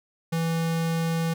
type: tone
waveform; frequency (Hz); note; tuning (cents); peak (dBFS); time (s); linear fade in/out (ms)
square; 164.81; E3; 0; -24; 0.32-1.34; 10
effects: none